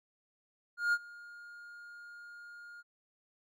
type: tone with ADSR envelope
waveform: triangle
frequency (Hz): 1419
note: F6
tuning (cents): +27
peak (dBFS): -23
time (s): 0.77-2.83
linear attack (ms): 160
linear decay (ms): 48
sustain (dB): -23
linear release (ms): 32
effects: none